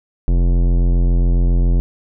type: tone with tanh clipping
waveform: sine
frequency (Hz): 43.65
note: F1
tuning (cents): 0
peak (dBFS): -13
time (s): 0.28-1.8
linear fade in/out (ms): 0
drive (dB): 17
effects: none